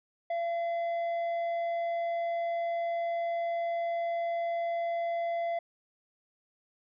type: tone with tanh clipping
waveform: sine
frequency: 680 Hz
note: F5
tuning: 46 cents flat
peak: -30 dBFS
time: 0.3-5.59 s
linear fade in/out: 5 ms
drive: 6 dB
effects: none